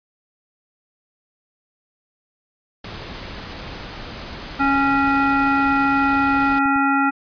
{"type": "noise", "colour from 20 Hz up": "pink", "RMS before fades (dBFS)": -33, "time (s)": [2.84, 6.59], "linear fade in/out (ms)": 5}
{"type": "clicks", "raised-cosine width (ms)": 5, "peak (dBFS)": -26, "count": 10, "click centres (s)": [3.809, 4.032, 4.756, 4.953, 5.079, 5.236, 6.21, 6.427, 6.658, 6.761]}
{"type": "harmonic tone", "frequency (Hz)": 276.2, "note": "C#4", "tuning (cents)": -6, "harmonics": [1, 3, 5, 7, 9], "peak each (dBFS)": [-19, -21, -19, -29, -30], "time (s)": [4.59, 7.11], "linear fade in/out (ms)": 20}
{"effects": ["resampled to 11025 Hz"]}